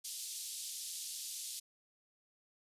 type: band-pass noise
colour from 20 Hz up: white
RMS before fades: -44 dBFS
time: 0.04-1.6 s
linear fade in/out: 10 ms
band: 3500 to 11000 Hz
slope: 24 dB/octave
effects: resampled to 32000 Hz